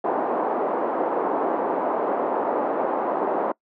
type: band-pass noise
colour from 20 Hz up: white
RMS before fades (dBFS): -24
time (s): 0.04-3.52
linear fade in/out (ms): 5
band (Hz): 280 to 910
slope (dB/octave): 24
effects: noise-tail reverb RT60 0.1 s tail -24 dB re dry